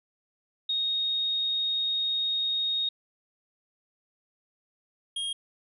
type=tone pair in turn; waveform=sine / square; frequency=3729 / 3249 Hz; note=A#7 / G#7; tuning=0 / -39 cents; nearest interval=major second; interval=239 cents; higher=first; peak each=-25 / -30 dBFS; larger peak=first; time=0.69-2.89 / 5.16-5.33 s; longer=first; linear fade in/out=5 ms; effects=resampled to 32000 Hz